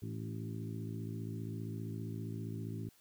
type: harmonic tone with a mistuned harmonic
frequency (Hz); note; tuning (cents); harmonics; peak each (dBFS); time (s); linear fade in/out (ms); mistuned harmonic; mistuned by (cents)
55.1; A1; +3; 2 / 3 / 4 / 5 / 6 / 7; -41 / -45 / -47 / -49 / -51 / -52; 0.02-2.89; 5; 5; +35
effects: white hiss -67 dBFS RMS until 3 s